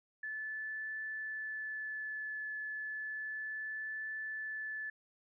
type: tone with vibrato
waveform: sine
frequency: 1736 Hz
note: A6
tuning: 24 cents flat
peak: -38 dBFS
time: 0.23-4.9 s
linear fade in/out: 5 ms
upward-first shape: triangle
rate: 0.32 Hz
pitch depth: 12 cents each way
effects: none